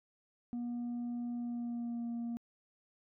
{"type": "tone with pitch glide", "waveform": "sine", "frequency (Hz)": [240.1, 235], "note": ["B3", "A#3"], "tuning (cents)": [-49, 14], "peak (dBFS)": -33, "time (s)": [0.53, 2.37], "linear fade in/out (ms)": 0, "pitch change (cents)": -37, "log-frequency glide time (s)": [1.35, 2.07], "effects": ["tanh soft clip ceiling -35 dBFS"]}